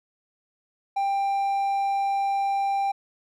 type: tone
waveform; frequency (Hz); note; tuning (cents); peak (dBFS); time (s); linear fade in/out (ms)
triangle; 791; G5; +15; -20; 0.96-2.92; 10
effects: none